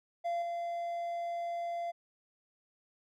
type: tone with level steps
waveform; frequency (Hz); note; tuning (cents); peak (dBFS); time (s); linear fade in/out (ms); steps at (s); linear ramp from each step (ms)
triangle; 687; F5; -29; -29 / -32; 0.24-1.92; 20; 0.42; 2
effects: none

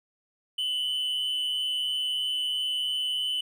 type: tone with amplitude modulation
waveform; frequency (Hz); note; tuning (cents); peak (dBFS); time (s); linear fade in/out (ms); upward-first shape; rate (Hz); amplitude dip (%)
triangle; 3001; F#7; +24; -22; 0.58-3.41; 5; sine; 140; 60
effects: none

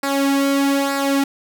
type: tone with flanger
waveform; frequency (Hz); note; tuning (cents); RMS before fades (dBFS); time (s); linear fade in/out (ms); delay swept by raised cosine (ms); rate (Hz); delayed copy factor
sawtooth; 277.2; C#4; 0; -18; 0.03-1.24; 5; 0.31 to 2.51; 1.1; -0.65
effects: none

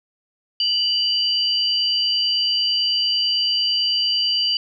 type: tone pair together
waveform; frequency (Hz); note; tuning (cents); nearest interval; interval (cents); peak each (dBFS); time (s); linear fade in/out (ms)
sine; 2960 / 4711; F#7 / D8; 0 / +5; minor sixth; 805; -20; 0.6-4.57; 2
effects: none

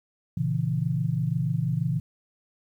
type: chord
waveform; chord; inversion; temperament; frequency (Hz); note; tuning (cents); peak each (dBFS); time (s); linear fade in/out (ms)
sine; A# diminished; none; equal; 116.54 / 138.59 / 164.81; A#2 / C#3 / E3; 0 / 0 / 0; -29 / -27 / -27; 0.37-2; 5
effects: 10-bit

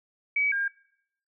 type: tone pair in turn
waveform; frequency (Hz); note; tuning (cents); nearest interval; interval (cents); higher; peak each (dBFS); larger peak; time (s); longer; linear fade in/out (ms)
sine; 2277 / 1610.1; C#7 / G6; +46 / +46; tritone; 600; first; -22 / -25; first; 0.36-0.52 / 0.52-0.68; neither; 5
effects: noise-tail reverb RT60 0.7 s tail -20 dB re dry

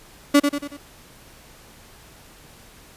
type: tone with echo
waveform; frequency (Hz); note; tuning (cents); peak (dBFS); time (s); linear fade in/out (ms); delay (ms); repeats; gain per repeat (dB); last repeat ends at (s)
35% pulse; 287.3; D4; -38; -9; 0.34-0.4; 10; 93; 4; -6; 0.772
effects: pink hiss -48 dBFS RMS until 2.96 s + resampled to 32000 Hz

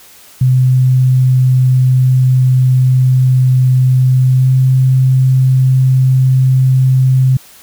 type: tone with pitch glide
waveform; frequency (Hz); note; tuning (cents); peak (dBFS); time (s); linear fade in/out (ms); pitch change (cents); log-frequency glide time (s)
sine; 128.5 to 130.37; C3 to C3; -31 to -6; -6; 0.41-7.37; 5; +25; 4.25-4.54
effects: white hiss -40 dBFS RMS until 7.62 s

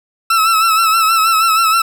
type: tone with vibrato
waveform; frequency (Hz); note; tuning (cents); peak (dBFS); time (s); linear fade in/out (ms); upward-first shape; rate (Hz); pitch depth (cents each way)
40% pulse; 1318.5; E6; 0; -9; 0.3-1.82; 5; sine; 6.3; 51
effects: none

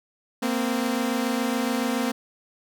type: tone pair together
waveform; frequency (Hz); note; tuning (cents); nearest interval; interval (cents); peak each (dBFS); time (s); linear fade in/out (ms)
sawtooth; 231.5 / 258.6; A#3 / C4; -12 / -20; major second; 192; -22; 0.42-2.12; 10
effects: none

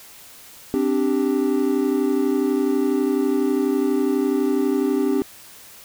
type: chord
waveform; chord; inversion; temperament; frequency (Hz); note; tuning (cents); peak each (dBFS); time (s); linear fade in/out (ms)
triangle; C suspended second; none; equal; 261.6 / 293.7 / 392; C4 / D4 / G4; 0 / 0 / 0; -20; 0.74-5.22; 0
effects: white hiss -44 dBFS RMS until 5.84 s

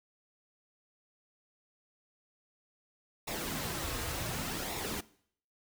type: noise with flanger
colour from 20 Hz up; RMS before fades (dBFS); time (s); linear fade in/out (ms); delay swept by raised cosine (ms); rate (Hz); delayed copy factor
pink; -37; 3.27-5.01; 10; 0.64 to 5.24; 0.68; -0.55
effects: noise-tail reverb RT60 0.6 s tail -20 dB re dry

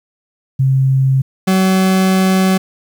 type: tone pair in turn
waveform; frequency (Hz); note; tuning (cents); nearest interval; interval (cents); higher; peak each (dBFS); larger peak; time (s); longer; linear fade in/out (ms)
sine / 40% pulse; 133.4 / 188.66; C3 / F#3; +34 / +34; tritone; 600; second; -9; neither; 0.59-1.22 / 1.47-2.58; second; 10
effects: 8-bit

